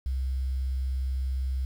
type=tone with quantisation; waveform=sine; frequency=65.41 Hz; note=C2; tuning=in tune; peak=-26 dBFS; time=0.06-1.65 s; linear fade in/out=0 ms; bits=9; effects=none